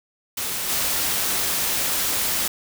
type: noise with level steps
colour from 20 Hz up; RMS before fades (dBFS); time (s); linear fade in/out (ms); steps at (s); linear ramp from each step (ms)
white; -27 / -23; 0.37-2.48; 5; 0.68; 20
effects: none